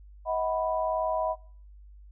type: chord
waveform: sine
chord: B major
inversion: first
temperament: equal with one note detuned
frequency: 637.2 / 740 / 987.8 Hz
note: D#5 / F#5 / B5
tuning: +41 / 0 / 0 cents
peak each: -28 / -32 / -31 dBFS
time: 0.25-1.36 s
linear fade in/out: 50 ms
effects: noise-tail reverb RT60 0.5 s tail -21 dB re dry + added 50 Hz sine -47 dBFS peak until 2.11 s